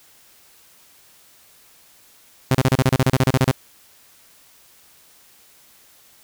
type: tone bursts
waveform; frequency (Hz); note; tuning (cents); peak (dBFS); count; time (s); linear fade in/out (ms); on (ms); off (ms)
sawtooth; 130.81; C3; 0; -9; 15; 2.51-3.512; 2; 36; 33
effects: white hiss -52 dBFS RMS until 6.23 s